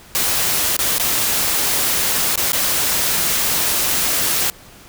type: noise with dropouts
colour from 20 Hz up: white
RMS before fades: -18 dBFS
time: 0.15-4.5 s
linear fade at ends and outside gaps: 0 ms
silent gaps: 0.766-0.79 / 0.982-0.998 / 2.357-2.376 / 2.52-2.532 s
effects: pink hiss -43 dBFS RMS until 4.88 s